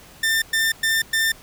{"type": "tone bursts", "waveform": "sawtooth", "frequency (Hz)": 1794, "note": "A6", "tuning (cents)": 33, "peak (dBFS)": -14, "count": 4, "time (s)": [0.23, 1.32], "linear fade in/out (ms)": 5, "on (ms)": 190, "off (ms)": 110, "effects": ["pink hiss -46 dBFS RMS until 1.42 s"]}